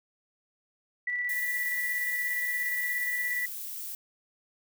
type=tone with tremolo; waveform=sine; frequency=1962 Hz; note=B6; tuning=12 cents flat; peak=-27 dBFS; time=1.07-3.46 s; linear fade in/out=5 ms; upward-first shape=square; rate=17 Hz; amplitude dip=25%
type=noise; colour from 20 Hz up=violet; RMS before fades=-38 dBFS; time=1.29-3.95 s; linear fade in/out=2 ms
effects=none